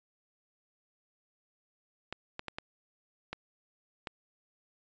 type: clicks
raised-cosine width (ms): 0.3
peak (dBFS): -21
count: 6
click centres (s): 2.126 / 2.394 / 2.483 / 2.585 / 3.33 / 4.072
effects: resampled to 16000 Hz